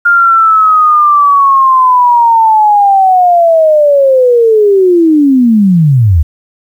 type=linear sweep; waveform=sine; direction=down; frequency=1411 to 71.1 Hz; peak=-3 dBFS; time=0.05-6.23 s; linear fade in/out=10 ms; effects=7-bit